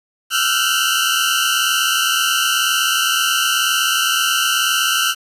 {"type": "tone cluster", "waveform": "sawtooth", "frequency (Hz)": [1330, 1409, 1537, 2846, 3032], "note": ["E6", "F6", "G6", "F7", "F#7"], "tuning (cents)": [15, 15, -35, 32, 42], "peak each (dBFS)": -18, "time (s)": [0.3, 5.15], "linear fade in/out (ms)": 50, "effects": ["resampled to 32000 Hz", "7-bit"]}